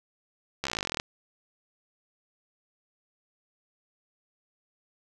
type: slowing click train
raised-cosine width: 0.2 ms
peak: -12 dBFS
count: 19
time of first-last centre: 0.64-0.999 s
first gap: 14 ms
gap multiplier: 1.04
effects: none